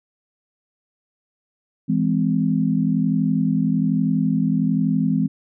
sine chord, E augmented, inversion none, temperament just, 164.81 / 206 / 257.5 Hz, E3 / G#3 / B#3, 0 / -14 / -28 cents, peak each -21 dBFS, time 1.88-5.28 s, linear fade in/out 20 ms, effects none

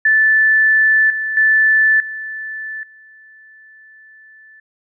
sine tone with level steps, 1753 Hz, A6, 7 cents flat, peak -9 / -18 / -9 / -24 / -41 dBFS, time 0.05-4.6 s, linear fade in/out 5 ms, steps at 1.1 / 1.37 / 2 / 2.83 s, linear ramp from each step 2 ms, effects none

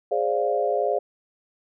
sine chord, D half-diminished seventh, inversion second, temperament equal with one note detuned, 415.3 / 525.4 / 587.3 / 698.5 Hz, Ab4 / C5 / D5 / F5, 0 / +7 / 0 / 0 cents, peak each -26 dBFS, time 0.11-0.99 s, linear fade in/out 10 ms, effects none

